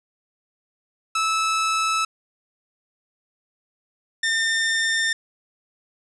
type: tone pair in turn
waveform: sawtooth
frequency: 1307 / 1807 Hz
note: E6 / A6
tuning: -15 / +46 cents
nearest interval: tritone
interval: 561 cents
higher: second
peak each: -16 dBFS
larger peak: neither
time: 1.15-2.05 / 4.23-5.13 s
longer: neither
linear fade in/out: 5 ms
effects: resampled to 22050 Hz + 8-bit